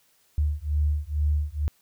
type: beating tone pair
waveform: sine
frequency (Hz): 73.42 / 75.62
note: D2 / D#2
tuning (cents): 0 / -49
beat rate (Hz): 2.2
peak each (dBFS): -25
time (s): 0.38-1.68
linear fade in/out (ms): 0
effects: white hiss -64 dBFS RMS until 1.81 s